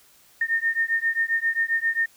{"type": "beating tone pair", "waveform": "sine", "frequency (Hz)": [1822, 1829.5], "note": ["A#6", "A#6"], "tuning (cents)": [-40, -33], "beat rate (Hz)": 7.5, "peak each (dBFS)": -24, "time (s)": [0.41, 2.06], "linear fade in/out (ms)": 5, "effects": ["white hiss -56 dBFS RMS until 2.16 s"]}